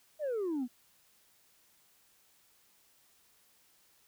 sine exponential sweep, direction down, 636 to 233.1 Hz, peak -29 dBFS, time 0.19-0.68 s, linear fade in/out 50 ms, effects tanh soft clip ceiling -30 dBFS + white hiss -67 dBFS RMS until 4.07 s

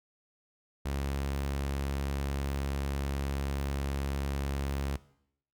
sawtooth tone, 69.3 Hz, C#2, in tune, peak -27 dBFS, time 0.85-4.97 s, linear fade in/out 10 ms, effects noise-tail reverb RT60 0.7 s tail -18 dB re dry

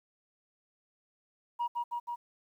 sine tone with echo, 954 Hz, A#5, 40 cents sharp, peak -27 dBFS, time 1.59-1.68 s, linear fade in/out 20 ms, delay 160 ms, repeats 3, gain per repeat -2 dB, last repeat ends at 2.16 s, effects tanh soft clip ceiling -27 dBFS + 11-bit

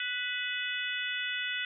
harmonic tone with a mistuned harmonic, 493.9 Hz, B4, in tune, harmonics 3 / 4 / 5 / 6 / 7, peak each -36 / -37 / -38 / -39 / -39 dBFS, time 0-1.65 s, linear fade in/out 2 ms, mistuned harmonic 5, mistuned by +53 cents, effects none

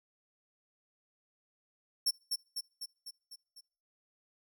sawtooth tone with echo, 5430 Hz, F8, 50 cents flat, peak -24 dBFS, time 2.06-2.11 s, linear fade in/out 10 ms, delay 250 ms, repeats 6, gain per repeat -4 dB, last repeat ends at 3.61 s, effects noise-tail reverb RT60 0.5 s tail -26 dB re dry

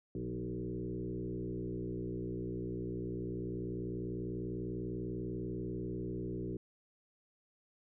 sine tone with frequency modulation, 246.9 Hz, B3, in tune, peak -36 dBFS, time 0.15-6.57 s, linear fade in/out 2 ms, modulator 60.2 Hz, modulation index 2.8, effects none

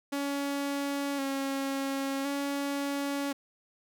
sawtooth tone with vibrato, 277.2 Hz, C#4, in tune, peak -26 dBFS, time 0.12-3.33 s, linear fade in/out 10 ms, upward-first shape square, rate 0.47 Hz, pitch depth 26 cents each way, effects none

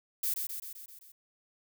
violet noise with echo, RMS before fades -31 dBFS, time 0.23-0.34 s, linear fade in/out 5 ms, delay 130 ms, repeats 6, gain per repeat -4 dB, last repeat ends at 1.12 s, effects none

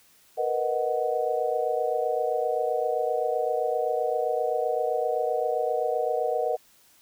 sine chord, B major seventh, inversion third, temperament equal, 466.2 / 493.9 / 622.3 / 740 Hz, A#4 / B4 / D#5 / F#5, 0 / 0 / 0 / 0 cents, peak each -29 dBFS, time 0.37-6.57 s, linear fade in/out 20 ms, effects white hiss -59 dBFS RMS until 7.01 s

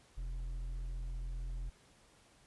sine tone with hard clipping, 42.54 Hz, F1, 45 cents flat, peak -39 dBFS, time 0.17-1.7 s, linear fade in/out 10 ms, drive 5 dB, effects pink hiss -65 dBFS RMS until 2.46 s + resampled to 24000 Hz

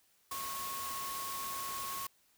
sine tone in noise, 1095 Hz, C#6, 22 cents flat, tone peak -40 dBFS, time 0.31-2.07 s, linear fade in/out 5 ms, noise white, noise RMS -42 dBFS, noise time 0.31-2.07 s, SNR -1 dB, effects white hiss -70 dBFS RMS until 2.37 s

